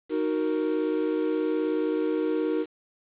triangle chord, D# minor, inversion none, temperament equal, 311.1 / 370 / 466.2 Hz, D#4 / F#4 / A#4, 0 / 0 / 0 cents, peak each -25 / -28 / -26 dBFS, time 0.09-2.66 s, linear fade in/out 50 ms, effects resampled to 8000 Hz + 8-bit

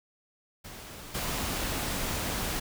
pink noise with level steps, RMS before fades -44 / -32 dBFS, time 0.64-2.6 s, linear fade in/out 10 ms, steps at 1.14 s, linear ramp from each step 10 ms, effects none

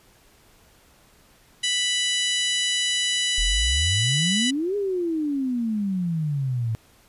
harmonic tone, 987.8 Hz, B5, in tune, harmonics 2 / 3 / 4 / 5 / 6 / 7 / 8 / 9 / 10, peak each -29 / -24 / -29 / -37 / -34 / -32 / -37 / -41 / -33 dBFS, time 1.63-4.51 s, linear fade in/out 10 ms
sine exponential two-way sweep, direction up then down, 36.71 to 415.3 to 109.4 Hz, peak -22 dBFS, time 3.38-6.75 s, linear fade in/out 0 ms, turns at 4.76 s
effects pink hiss -56 dBFS RMS until 7.08 s + resampled to 32000 Hz

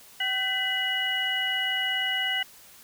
sine tone cluster, 764 / 1529 / 1997 / 2914 Hz, G5 / G6 / B6 / F#7, -45 / -44 / +19 / -27 cents, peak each -36 / -34 / -29 / -27 dBFS, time 0.2-2.43 s, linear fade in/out 5 ms, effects white hiss -51 dBFS RMS until 2.83 s

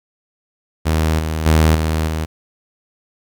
sawtooth tone with level steps, 79 Hz, D#2, 27 cents sharp, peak -10 / -15 / -6 / -12 / -15 dBFS, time 0.85-2.26 s, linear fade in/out 20 ms, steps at 1.19 / 1.46 / 1.75 / 2.07 s, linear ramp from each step 5 ms, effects 8-bit

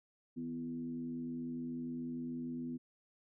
sine tone with frequency modulation, 249.2 Hz, B3, 16 cents sharp, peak -38 dBFS, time 0.36-2.78 s, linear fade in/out 20 ms, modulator 86.8 Hz, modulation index 0.61, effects none

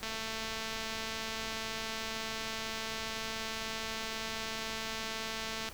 click train, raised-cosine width 0.2 ms, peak -21 dBFS, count 1257, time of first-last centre 0.03-5.688 s, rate 222 Hz, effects pink hiss -49 dBFS RMS until 5.73 s

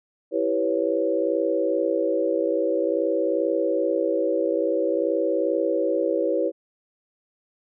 sine chord, C# half-diminished seventh, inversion first, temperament equal, 329.6 / 392 / 493.9 / 554.4 Hz, E4 / G4 / B4 / C#5, 0 / 0 / 0 / 0 cents, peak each -26 / -27 / -25 / -25 dBFS, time 0.31-6.52 s, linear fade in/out 50 ms, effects none

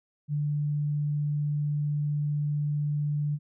sine tone, 147.4 Hz, D3, 7 cents sharp, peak -25 dBFS, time 0.28-3.39 s, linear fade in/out 50 ms, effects none

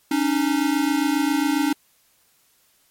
square tone pair together, 278.1 / 305.5 Hz, C#4 / D#4, +6 / -32 cents, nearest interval major second, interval 162 cents, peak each -22 dBFS, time 0.11-1.73 s, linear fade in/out 5 ms, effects white hiss -61 dBFS RMS until 2.9 s + MP3 64 kbps

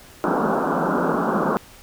pink band-pass noise, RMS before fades -21 dBFS, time 0.24-1.57 s, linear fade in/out 0 ms, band 160 to 1500 Hz, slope 96 dB/octave, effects pink hiss -46 dBFS RMS until 1.82 s

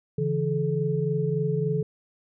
sine tone cluster, 141.7 / 165.2 / 430.2 Hz, C#3 / E3 / A4, +38 / +4 / -39 cents, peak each -27 dBFS, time 0.18-1.83 s, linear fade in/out 5 ms, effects none

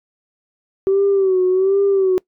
sine tone with vibrato, 382.4 Hz, G4, 43 cents flat, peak -11 dBFS, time 0.87-2.18 s, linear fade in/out 0 ms, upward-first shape sine, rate 1.3 Hz, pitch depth 72 cents each way, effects noise-tail reverb RT60 0.1 s tail -24 dB re dry + tanh soft clip ceiling -8 dBFS

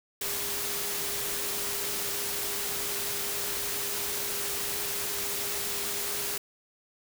sine tone in noise, 405.4 Hz, G#4, 42 cents flat, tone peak -42 dBFS, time 0.21-6.38 s, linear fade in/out 5 ms, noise white, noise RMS -32 dBFS, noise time 0.21-6.38 s, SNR -13 dB, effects none

